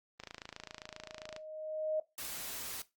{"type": "click train", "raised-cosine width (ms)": 0.2, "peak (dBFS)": -26, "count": 33, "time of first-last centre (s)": [0.2, 1.364], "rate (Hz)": 27.5}
{"type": "tone with exponential growth", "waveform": "sine", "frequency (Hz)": 622.3, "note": "D#5", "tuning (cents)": 0, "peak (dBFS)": -29, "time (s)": [0.57, 2], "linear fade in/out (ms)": 5, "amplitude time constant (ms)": 310}
{"type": "noise", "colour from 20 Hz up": "white", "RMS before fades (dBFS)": -42, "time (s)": [2.18, 2.82], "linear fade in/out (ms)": 2}
{"effects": ["noise-tail reverb RT60 0.2 s tail -17 dB re dry", "Opus 32 kbps"]}